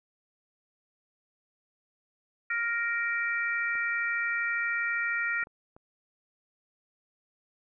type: harmonic tone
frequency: 467.4 Hz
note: A#4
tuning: 5 cents sharp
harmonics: 3 / 4 / 5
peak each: -31 / -30 / -34 dBFS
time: 2.5-5.44 s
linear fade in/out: 5 ms
type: clicks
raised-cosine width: 1 ms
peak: -37 dBFS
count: 4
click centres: 3.754 / 5.429 / 5.471 / 5.765 s
effects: none